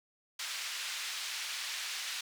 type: band-pass noise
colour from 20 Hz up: white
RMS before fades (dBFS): -39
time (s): 0.39-2.21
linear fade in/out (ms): 5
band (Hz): 1600 to 4900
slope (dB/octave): 12
effects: none